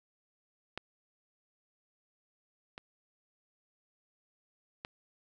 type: clicks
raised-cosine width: 0.3 ms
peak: -21 / -27 / -23 dBFS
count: 3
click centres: 0.776 / 2.779 / 4.849 s
effects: none

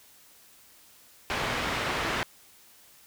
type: low-pass noise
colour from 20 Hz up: white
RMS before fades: -30 dBFS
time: 1.3-2.23 s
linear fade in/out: 0 ms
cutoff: 2200 Hz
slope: 12 dB/octave
effects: white hiss -56 dBFS RMS until 3.06 s

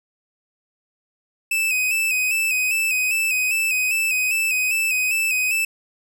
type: tone with vibrato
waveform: 45% pulse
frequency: 2572 Hz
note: E7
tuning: 43 cents flat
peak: -18 dBFS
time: 1.51-5.65 s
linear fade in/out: 5 ms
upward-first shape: square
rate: 2.5 Hz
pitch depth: 44 cents each way
effects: none

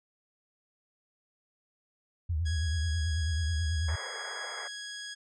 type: tone with vibrato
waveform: sine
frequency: 80.9 Hz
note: E2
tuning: 32 cents flat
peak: -27 dBFS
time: 2.29-3.96 s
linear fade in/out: 10 ms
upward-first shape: triangle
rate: 9.2 Hz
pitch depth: 170 cents each way
type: tone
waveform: 15% pulse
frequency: 1661.2 Hz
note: G#6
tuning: in tune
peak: -32 dBFS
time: 2.45-5.15 s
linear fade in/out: 20 ms
type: band-pass noise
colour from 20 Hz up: white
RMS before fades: -42 dBFS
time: 3.88-4.68 s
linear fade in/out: 5 ms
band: 400 to 2100 Hz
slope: 96 dB/octave
effects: resampled to 22050 Hz

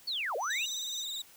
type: linear two-way sweep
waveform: sine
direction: down then up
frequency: 4599 to 427.8 to 2951 Hz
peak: -31 dBFS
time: 0.07-0.66 s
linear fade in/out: 10 ms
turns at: 0.36 s
type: tone with tremolo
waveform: sine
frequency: 5990 Hz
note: F#8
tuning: 20 cents sharp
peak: -38 dBFS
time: 0.39-1.05 s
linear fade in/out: 50 ms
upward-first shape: sine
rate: 3.6 Hz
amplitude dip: 50%
type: tone with vibrato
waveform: 35% pulse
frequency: 3764 Hz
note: A#7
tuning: 16 cents sharp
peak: -34 dBFS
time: 0.5-1.22 s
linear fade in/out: 5 ms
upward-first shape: sine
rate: 19 Hz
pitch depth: 76 cents each way
effects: white hiss -57 dBFS RMS until 1.36 s

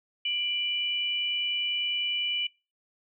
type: tone pair together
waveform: sine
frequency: 2364 / 2966 Hz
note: D7 / F#7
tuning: +11 / +4 cents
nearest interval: major third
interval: 393 cents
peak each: -32 / -27 dBFS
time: 0.25-2.47 s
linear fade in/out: 5 ms
effects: noise-tail reverb RT60 0.3 s tail -25 dB re dry

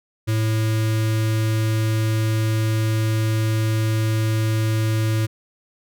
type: tone with notch filter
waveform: square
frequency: 110 Hz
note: A2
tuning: in tune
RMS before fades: -20 dBFS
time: 0.27-5.27 s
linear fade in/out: 20 ms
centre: 800 Hz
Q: 1.3
effects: none

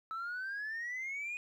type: exponential sweep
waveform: sine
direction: up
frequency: 1300 to 2489 Hz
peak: -35 dBFS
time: 0.11-1.37 s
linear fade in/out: 0 ms
effects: tanh soft clip ceiling -35 dBFS + 12-bit

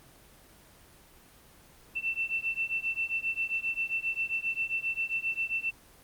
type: beating tone pair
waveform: sine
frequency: 2677 / 2684.5 Hz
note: E7 / E7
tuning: +26 / +31 cents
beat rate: 7.5 Hz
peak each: -32 / -32 dBFS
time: 1.95-5.71 s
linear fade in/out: 20 ms
effects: pink hiss -56 dBFS RMS until 6.03 s + Opus 24 kbps

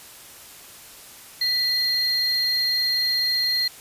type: tone pair together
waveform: triangle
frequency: 1975.5 / 4208 Hz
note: B6 / C8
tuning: 0 / +9 cents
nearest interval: octave + minor second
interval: 1309 cents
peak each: -28 / -19 dBFS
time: 1.41-3.68 s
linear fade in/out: 5 ms
effects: white hiss -44 dBFS RMS until 3.8 s + resampled to 32000 Hz

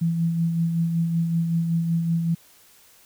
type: tone with tremolo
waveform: sine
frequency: 166.8 Hz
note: E3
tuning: 21 cents sharp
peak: -18 dBFS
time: 0.01-2.35 s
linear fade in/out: 10 ms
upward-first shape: sine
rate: 5.3 Hz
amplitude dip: 40%
effects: white hiss -54 dBFS RMS until 3.05 s

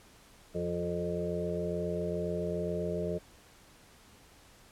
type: harmonic tone with a mistuned harmonic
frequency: 87.31 Hz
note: F2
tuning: in tune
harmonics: 1 / 2 / 4 / 5 / 6 / 7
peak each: -42 / -36 / -39 / -36 / -43 / -37 dBFS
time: 0.54-3.19 s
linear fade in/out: 20 ms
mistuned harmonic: 4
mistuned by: +25 cents
effects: pink hiss -58 dBFS RMS until 4.71 s + low-pass 12000 Hz 12 dB/octave

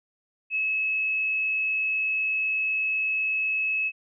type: tone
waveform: sine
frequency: 2584 Hz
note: E7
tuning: 35 cents flat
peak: -23 dBFS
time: 0.5-3.92 s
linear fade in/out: 50 ms
effects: none

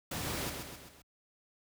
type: noise with echo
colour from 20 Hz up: pink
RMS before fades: -37 dBFS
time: 0.11-0.5 s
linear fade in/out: 5 ms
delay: 130 ms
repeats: 4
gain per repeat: -5 dB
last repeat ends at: 1.02 s
effects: high-pass 60 Hz 12 dB/octave

